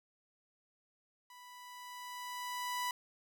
sawtooth tone with level ramp, 988 Hz, B5, in tune, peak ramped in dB -50 to -30 dBFS, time 1.3-2.91 s, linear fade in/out 2 ms, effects none

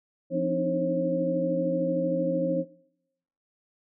sine tone cluster, 173.1 / 260.2 / 298.6 / 311.7 / 538 Hz, F3 / C4 / D4 / D#4 / C5, -15 / -9 / +29 / +3 / +48 cents, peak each -31 / -32 / -34 / -33 / -26 dBFS, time 0.3-2.65 s, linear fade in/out 50 ms, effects noise-tail reverb RT60 0.9 s tail -25 dB re dry

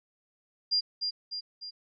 sine tone with echo, 4800 Hz, D8, 37 cents sharp, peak -23 dBFS, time 0.71-0.81 s, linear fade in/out 20 ms, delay 300 ms, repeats 3, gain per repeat -5 dB, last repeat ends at 1.71 s, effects none

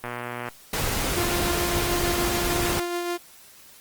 click train, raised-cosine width 0.5 ms, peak -16 dBFS, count 55, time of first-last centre 0.04-0.486 s, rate 121 Hz
pink noise, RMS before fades -26 dBFS, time 0.73-2.8 s, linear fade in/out 5 ms
sawtooth tone with tremolo, 349.2 Hz, F4, in tune, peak -21 dBFS, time 1.16-3.18 s, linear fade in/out 20 ms, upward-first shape sine, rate 6.8 Hz, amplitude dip 30%
effects white hiss -50 dBFS RMS until 3.8 s + Opus 24 kbps

